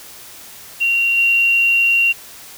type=tone with level steps; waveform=sine; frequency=2756 Hz; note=F7; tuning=24 cents flat; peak=-13 / -11 dBFS; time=0.8-2.13 s; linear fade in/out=20 ms; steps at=1.17 s; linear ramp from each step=10 ms; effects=white hiss -38 dBFS RMS until 2.57 s